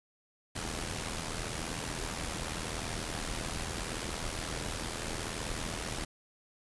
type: noise with amplitude modulation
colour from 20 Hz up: pink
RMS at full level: -34 dBFS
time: 0.55-6.05 s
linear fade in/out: 10 ms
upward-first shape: sine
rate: 80.8 Hz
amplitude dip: 65%
effects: resampled to 24000 Hz